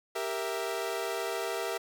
sawtooth chord, E diminished, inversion first, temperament equal with one note detuned, 393.1 / 466.2 / 659.3 Hz, G4 / Bb4 / E5, +5 / 0 / 0 cents, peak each -32 dBFS, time 0.15-1.78 s, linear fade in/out 10 ms, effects none

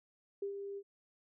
sine tone with ADSR envelope, 398.9 Hz, G4, 30 cents sharp, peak -34 dBFS, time 0.42-0.83 s, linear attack 5 ms, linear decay 99 ms, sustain -6 dB, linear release 55 ms, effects none

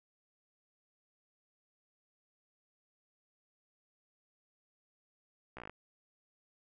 slowing click train, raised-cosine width 0.5 ms, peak -30 dBFS, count 8, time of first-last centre 5.57-5.696 s, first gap 15 ms, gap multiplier 1.06, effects none

